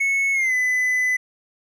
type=tone with pitch glide; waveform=triangle; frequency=2200 to 2006 Hz; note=C#7 to B6; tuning=-14 to +26 cents; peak=-16 dBFS; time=0-1.17 s; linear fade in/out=10 ms; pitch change=-160 cents; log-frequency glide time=0.33-0.54 s; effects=none